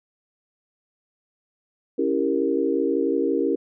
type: chord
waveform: sine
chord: C# diminished seventh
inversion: none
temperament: equal with one note detuned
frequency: 277.2 / 329.6 / 395.4 / 466.2 Hz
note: C#4 / E4 / G4 / Bb4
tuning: 0 / 0 / +15 / 0 cents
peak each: -25 dBFS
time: 1.98-3.56 s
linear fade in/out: 10 ms
effects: none